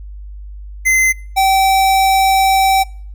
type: tone pair in turn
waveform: square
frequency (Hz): 2061 / 772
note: C7 / G5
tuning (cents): -27 / -27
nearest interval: octave + perfect fourth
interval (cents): 1700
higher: first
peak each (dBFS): -10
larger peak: neither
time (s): 0.85-1.13 / 1.36-2.84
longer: second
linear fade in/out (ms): 20
effects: noise-tail reverb RT60 0.5 s tail -25 dB re dry + added 50 Hz sine -28 dBFS peak until 3.14 s